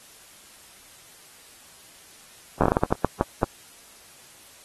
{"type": "slowing click train", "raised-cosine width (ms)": 1, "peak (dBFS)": -5, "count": 12, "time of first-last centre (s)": [2.61, 3.432], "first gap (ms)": 11, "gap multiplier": 1.35, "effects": ["white hiss -50 dBFS RMS until 4.64 s", "AAC 32 kbps"]}